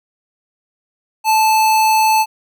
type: tone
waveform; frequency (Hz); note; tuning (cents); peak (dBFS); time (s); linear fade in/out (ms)
square; 874; A5; -12; -11; 1.24-2.26; 50
effects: none